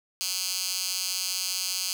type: tone with high-pass filter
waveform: 10% pulse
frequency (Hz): 185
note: F#3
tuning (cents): 0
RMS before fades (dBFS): -30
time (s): 0.21-1.93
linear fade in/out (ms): 0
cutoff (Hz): 4700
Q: 1.6
effects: none